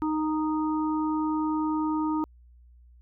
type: harmonic tone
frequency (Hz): 310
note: D#4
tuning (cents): -6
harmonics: 1 / 3 / 4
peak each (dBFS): -25 / -32 / -36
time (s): 0.02-2.24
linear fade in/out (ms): 0
effects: added 60 Hz sine -51 dBFS peak until 3.01 s